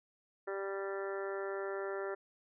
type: harmonic tone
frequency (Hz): 196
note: G3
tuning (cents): 0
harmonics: 2 / 3 / 4 / 5 / 6 / 7 / 8 / 9 / 10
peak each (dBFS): -38 / -43 / -49 / -51 / -54 / -46 / -57 / -48 / -59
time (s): 0.47-2.15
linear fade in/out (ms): 10
effects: none